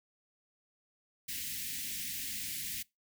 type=band-stop noise; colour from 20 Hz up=white; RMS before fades=-39 dBFS; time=1.28-2.83 s; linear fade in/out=10 ms; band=290 to 1800 Hz; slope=48 dB/octave; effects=noise-tail reverb RT60 0.2 s tail -23 dB re dry